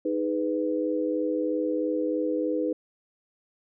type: chord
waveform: sine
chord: G# minor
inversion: second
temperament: just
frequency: 311.5 / 415.3 / 498.4 Hz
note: D#4 / G#4 / B4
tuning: +2 / 0 / +16 cents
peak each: -27 / -32 / -28 dBFS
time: 0.05-2.73 s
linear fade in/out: 5 ms
effects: none